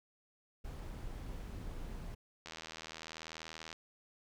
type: noise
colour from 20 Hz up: brown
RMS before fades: -44 dBFS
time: 0.64-2.15 s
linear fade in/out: 10 ms
type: click train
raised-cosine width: 0.2 ms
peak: -28 dBFS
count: 103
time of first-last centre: 2.46-3.729 s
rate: 80.4 Hz
effects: none